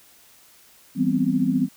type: chord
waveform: sine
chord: C major seventh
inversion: first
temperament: equal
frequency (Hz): 164.81 / 196 / 246.9 / 261.6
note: E3 / G3 / B3 / C4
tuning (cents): 0 / 0 / 0 / 0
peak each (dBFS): -27 / -25 / -23 / -22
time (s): 0.95-1.69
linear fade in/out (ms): 50
effects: white hiss -53 dBFS RMS until 1.76 s